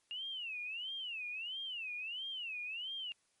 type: tone with vibrato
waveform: sine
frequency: 2794 Hz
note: F7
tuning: in tune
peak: -39 dBFS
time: 0.11-3.12 s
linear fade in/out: 0 ms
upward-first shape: sine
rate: 1.5 Hz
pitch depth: 240 cents each way
effects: white hiss -75 dBFS RMS until 3.4 s + MP3 48 kbps